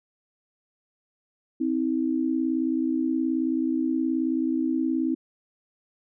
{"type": "tone pair together", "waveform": "sine", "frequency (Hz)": [261.6, 320.4], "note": ["C4", "E4"], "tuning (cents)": [0, -49], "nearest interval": "major third", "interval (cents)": 351, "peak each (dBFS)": -25, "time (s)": [1.6, 5.15], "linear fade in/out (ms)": 10, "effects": []}